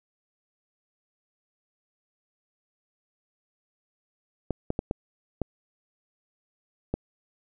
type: clicks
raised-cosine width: 2 ms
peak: -13 dBFS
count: 6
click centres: 4.507 / 4.704 / 4.791 / 4.911 / 5.417 / 6.94 s
effects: none